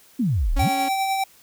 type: exponential two-way sweep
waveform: sine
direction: down then up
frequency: 277.7 to 30.57 to 255.8 Hz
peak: -18 dBFS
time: 0.19-0.69 s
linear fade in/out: 10 ms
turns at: 0.55 s
type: tone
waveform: sawtooth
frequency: 276.2 Hz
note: C#4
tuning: 6 cents flat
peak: -23 dBFS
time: 0.56-0.89 s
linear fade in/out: 10 ms
type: tone with tremolo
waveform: square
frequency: 775 Hz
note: G5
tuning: 20 cents flat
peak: -20 dBFS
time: 0.59-1.24 s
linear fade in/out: 5 ms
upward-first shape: triangle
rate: 9.9 Hz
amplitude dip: 35%
effects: white hiss -53 dBFS RMS until 1.42 s